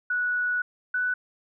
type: tone pair in turn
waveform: sine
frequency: 1471 / 1489 Hz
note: F#6 / F#6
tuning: -11 / +11 cents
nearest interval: unison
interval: 22 cents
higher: second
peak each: -23 dBFS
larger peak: neither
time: 0.1-0.62 / 0.94-1.14 s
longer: first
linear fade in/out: 5 ms
effects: none